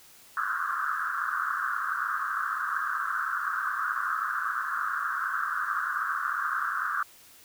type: band-pass noise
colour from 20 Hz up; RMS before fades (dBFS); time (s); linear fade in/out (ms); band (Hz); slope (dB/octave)
white; -30; 0.37-7.03; 2; 1100 to 1600; 96
effects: white hiss -54 dBFS RMS until 7.44 s